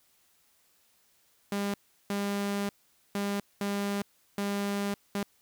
sawtooth tone bursts at uneven times, 201.3 Hz, G3, 46 cents sharp, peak -25 dBFS, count 6, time 1.52-1.74 / 2.1-2.69 / 3.15-3.4 / 3.61-4.02 / 4.38-4.94 / 5.15-5.23 s, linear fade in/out 2 ms, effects white hiss -67 dBFS RMS until 5.41 s

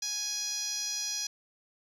10% pulse tone with band-pass filter, 830.6 Hz, G#5, in tune, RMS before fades -34 dBFS, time 0.02-1.27 s, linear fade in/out 5 ms, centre 5900 Hz, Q 4.5, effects none

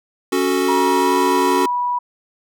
square chord, F# minor, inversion second, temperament equal, 277.2 / 370 / 440 Hz, C#4 / F#4 / A4, 0 / 0 / 0 cents, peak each -21 / -19 / -24 dBFS, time 0.32-1.66 s, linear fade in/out 5 ms
sine tone with pitch glide, 958 to 977.6 Hz, A#5 to B5, +47 to -18 cents, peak -17 dBFS, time 0.68-1.99 s, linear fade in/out 10 ms, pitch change +35 cents, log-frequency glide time 1.01-1.14 s
effects none

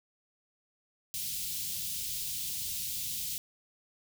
white band-stop noise, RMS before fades -36 dBFS, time 1.14-3.38 s, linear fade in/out 0 ms, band 190 to 3000 Hz, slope 24 dB/octave, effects none

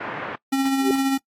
white band-pass noise, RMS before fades -31 dBFS, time 0-0.36 s, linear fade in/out 10 ms, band 120 to 1900 Hz, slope 24 dB/octave
square tone with tremolo, 270 Hz, C#4, 45 cents flat, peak -18 dBFS, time 0.52-1.18 s, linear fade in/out 10 ms, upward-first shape sine, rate 15 Hz, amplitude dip 35%
sine tone with exponential growth, 390 Hz, G4, 9 cents flat, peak -14 dBFS, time 0.76-0.91 s, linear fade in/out 2 ms, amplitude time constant 32 ms
effects noise-tail reverb RT60 0.1 s tail -23 dB re dry + AAC 48 kbps

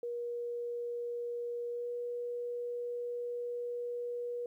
sine tone with pitch glide, 477.5 to 482.2 Hz, A#4 to B4, +42 to -41 cents, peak -35 dBFS, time 0.03-4.46 s, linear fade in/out 2 ms, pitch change +17 cents, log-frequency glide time 1.7-1.88 s, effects 12-bit

